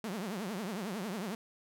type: tone with vibrato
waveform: sawtooth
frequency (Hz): 201.3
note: G3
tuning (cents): +46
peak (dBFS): -32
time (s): 0.04-1.35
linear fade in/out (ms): 2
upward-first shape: triangle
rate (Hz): 11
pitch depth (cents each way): 290
effects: none